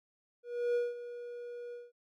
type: tone with ADSR envelope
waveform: triangle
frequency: 481.3 Hz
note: B4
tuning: 45 cents flat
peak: -25 dBFS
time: 0.43-1.92 s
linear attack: 320 ms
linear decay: 190 ms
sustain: -14 dB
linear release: 190 ms
effects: none